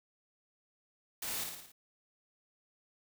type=noise with echo; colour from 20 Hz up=white; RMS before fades=-39 dBFS; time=1.22-1.44 s; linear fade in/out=5 ms; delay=56 ms; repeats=5; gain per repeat=-4 dB; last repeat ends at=1.72 s; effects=none

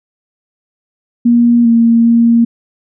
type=tone with pitch steps; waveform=sine; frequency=237.3 / 231.3 / 232.9 Hz; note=A#3 / A#3 / A#3; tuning=+31 / -13 / -1 cents; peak=-5 dBFS; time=1.25-2.45 s; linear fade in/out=10 ms; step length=400 ms; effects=none

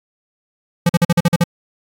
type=tone bursts; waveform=square; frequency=171.9 Hz; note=F3; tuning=27 cents flat; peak=-10 dBFS; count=8; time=0.86-1.439 s; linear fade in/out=5 ms; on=33 ms; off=45 ms; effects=AAC 48 kbps

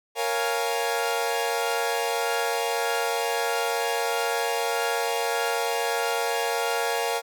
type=chord; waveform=sawtooth; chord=Bb minor seventh; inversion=none; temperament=equal; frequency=466.2 / 554.4 / 698.5 / 830.6 Hz; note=Bb4 / Db5 / F5 / Ab5; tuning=0 / 0 / 0 / 0 cents; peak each=-24 / -28 / -26 / -26 dBFS; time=0.15-7.22 s; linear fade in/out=50 ms; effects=none

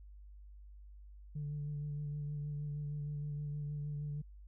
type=tone with vibrato; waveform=sine; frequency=146.83 Hz; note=D3; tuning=in tune; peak=-36 dBFS; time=1.35-4.22 s; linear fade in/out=10 ms; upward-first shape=sine; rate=6.4 Hz; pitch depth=22 cents each way; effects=tanh soft clip ceiling -34 dBFS + added 50 Hz sine -51 dBFS peak until 4.47 s

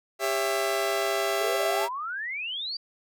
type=chord; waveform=sawtooth; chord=C# diminished; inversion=second; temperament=just; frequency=399.1 / 554.4 / 665.2 Hz; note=G4 / C#5 / E5; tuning=+31 / 0 / +16 cents; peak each=-25 / -29 / -24 dBFS; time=0.19-1.89 s; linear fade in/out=50 ms
type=exponential sweep; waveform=sine; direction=up; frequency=407.8 to 4763 Hz; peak=-30 dBFS; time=1.41-2.77 s; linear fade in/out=5 ms
effects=none

